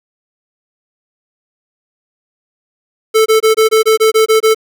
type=tone bursts; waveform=square; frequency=440 Hz; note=A4; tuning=in tune; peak=-7 dBFS; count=10; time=3.14-4.547 s; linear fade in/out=20 ms; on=120 ms; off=23 ms; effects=none